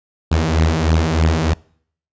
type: beating tone pair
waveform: sawtooth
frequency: 78.2 / 81.4 Hz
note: D#2 / E2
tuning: +9 / -21 cents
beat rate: 3.2 Hz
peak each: -13 / -12 dBFS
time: 0.31-1.54 s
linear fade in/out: 10 ms
effects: noise-tail reverb RT60 0.6 s tail -25 dB re dry + resampled to 16000 Hz